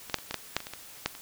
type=clicks; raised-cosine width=0.2 ms; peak=-21 / -7 / -24 / -15 / -12 / -8 / -22 / -21 / -20 / -9 / -26 dBFS; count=11; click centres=0.098 / 0.143 / 0.186 / 0.31 / 0.343 / 0.566 / 0.604 / 0.669 / 0.736 / 1.06 / 1.151 s; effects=white hiss -48 dBFS RMS until 1.21 s